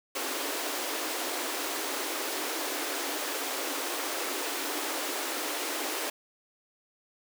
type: high-pass noise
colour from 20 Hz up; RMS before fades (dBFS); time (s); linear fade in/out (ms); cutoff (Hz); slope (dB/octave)
pink; -33; 0.15-6.1; 5; 270; 96
effects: none